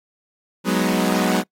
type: chord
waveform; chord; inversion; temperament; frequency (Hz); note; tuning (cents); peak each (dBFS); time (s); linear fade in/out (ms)
sawtooth; G# minor seventh; third; equal; 185 / 207.7 / 246.9 / 311.1; F#3 / G#3 / B3 / D#4; 0 / 0 / 0 / 0; -17 / -19 / -19 / -22; 0.64-1.44; 50
effects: noise-tail reverb RT60 0.1 s tail -24 dB re dry + AAC 48 kbps